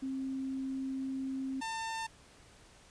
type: tone pair in turn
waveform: sine / sawtooth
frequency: 266 / 898.3 Hz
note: C4 / A5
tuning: +29 / +36 cents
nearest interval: octave + major sixth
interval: 2107 cents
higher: second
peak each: -34 / -32 dBFS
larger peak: second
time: 0.02-1.61 / 1.61-2.07 s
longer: first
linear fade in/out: 10 ms
effects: pink hiss -59 dBFS RMS until 2.9 s + resampled to 22050 Hz

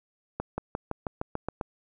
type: accelerating click train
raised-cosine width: 1 ms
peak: -16 dBFS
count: 9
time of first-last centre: 0.4-1.612 s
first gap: 180 ms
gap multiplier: 0.95
effects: none

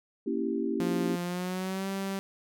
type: chord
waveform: sine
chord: A# diminished seventh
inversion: none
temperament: equal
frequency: 233.1 / 277.2 / 329.6 / 392 Hz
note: A#3 / C#4 / E4 / G4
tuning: 0 / 0 / 0 / 0 cents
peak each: -33 dBFS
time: 0.26-1.16 s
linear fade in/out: 10 ms
type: tone with pitch glide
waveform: sawtooth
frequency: 175.3 to 194.51 Hz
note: F3 to G3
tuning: +7 to -13 cents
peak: -27 dBFS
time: 0.8-2.19 s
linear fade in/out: 0 ms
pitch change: +180 cents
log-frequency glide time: 1.23-1.88 s
effects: none

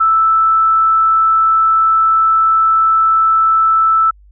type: tone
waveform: sine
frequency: 1318.5 Hz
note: E6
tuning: in tune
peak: -8 dBFS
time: 0-4.11 s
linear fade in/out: 10 ms
effects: added 50 Hz sine -41 dBFS peak until 4.31 s

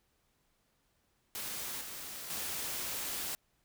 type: noise with level steps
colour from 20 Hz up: white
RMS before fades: -40 / -44 / -38 dBFS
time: 1.35-3.35 s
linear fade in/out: 0 ms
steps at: 1.81 / 2.3 s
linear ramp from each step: 2 ms
effects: pink hiss -75 dBFS RMS until 3.64 s

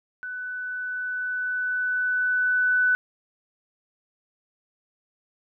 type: tone with level ramp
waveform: sine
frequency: 1496 Hz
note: F#6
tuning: 19 cents sharp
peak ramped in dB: -31 to -17 dBFS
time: 0.23-2.95 s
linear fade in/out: 0 ms
effects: none

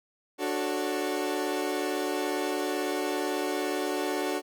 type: chord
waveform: 30% pulse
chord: D major seventh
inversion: none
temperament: equal with one note detuned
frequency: 293.7 / 370 / 440 / 549.6 Hz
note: D4 / F#4 / A4 / C#5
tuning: 0 / 0 / 0 / -15 cents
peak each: -30 / -29 / -32 / -35 dBFS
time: 0.38-4.42 s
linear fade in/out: 50 ms
effects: none

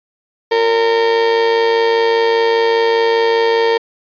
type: tone with amplitude modulation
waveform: 35% pulse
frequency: 458.4 Hz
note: A#4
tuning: 29 cents flat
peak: -7 dBFS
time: 0.51-3.78 s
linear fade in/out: 10 ms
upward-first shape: sine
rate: 105 Hz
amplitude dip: 50%
effects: resampled to 11025 Hz

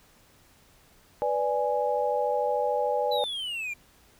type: chord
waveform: sine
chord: G# diminished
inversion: first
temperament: equal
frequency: 493.9 / 587.3 / 830.6 Hz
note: B4 / D5 / G#5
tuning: 0 / 0 / 0 cents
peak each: -28 dBFS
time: 1.22-3.24 s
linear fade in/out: 0 ms
type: exponential sweep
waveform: triangle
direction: down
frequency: 4025 to 2349 Hz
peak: -29 dBFS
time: 3.11-3.74 s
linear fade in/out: 10 ms
effects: pink hiss -59 dBFS RMS until 4.19 s

